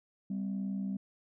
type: tone pair together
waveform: sine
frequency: 195.71 / 256.2 Hz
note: G3 / C4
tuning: -3 / -36 cents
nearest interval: perfect fourth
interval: 467 cents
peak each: -32 / -39 dBFS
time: 0.3-0.97 s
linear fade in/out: 5 ms
effects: tanh soft clip ceiling -28 dBFS